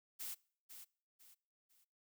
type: noise with echo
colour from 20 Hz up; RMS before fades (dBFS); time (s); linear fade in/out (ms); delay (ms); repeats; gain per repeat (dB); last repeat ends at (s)
blue; -45; 0.19-0.35; 20; 500; 3; -9; 1.85
effects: noise-tail reverb RT60 0.5 s tail -24 dB re dry